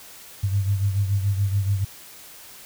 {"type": "beating tone pair", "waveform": "sine", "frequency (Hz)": [98.4, 105.4], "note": ["G2", "G#2"], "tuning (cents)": [7, 26], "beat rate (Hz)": 7, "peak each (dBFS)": [-20, -27], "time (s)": [0.43, 1.85], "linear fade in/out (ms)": 10, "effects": ["white hiss -44 dBFS RMS until 2.65 s"]}